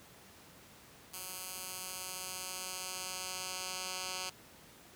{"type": "tone with band-pass filter sweep", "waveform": "10% pulse", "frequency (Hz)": 185, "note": "F#3", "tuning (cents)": 0, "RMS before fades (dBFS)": -42, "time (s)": [1.13, 4.3], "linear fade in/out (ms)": 10, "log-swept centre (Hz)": [12000, 5500], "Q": 0.82, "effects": ["pink hiss -57 dBFS RMS until 4.95 s", "high-pass 80 Hz 12 dB/octave"]}